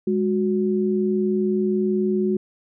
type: tone pair together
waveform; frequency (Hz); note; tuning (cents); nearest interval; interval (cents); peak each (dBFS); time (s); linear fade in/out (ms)
sine; 206.1 / 367.3; G#3 / F#4; -13 / -13; minor seventh; 1000; -21; 0.07-2.37; 5
effects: none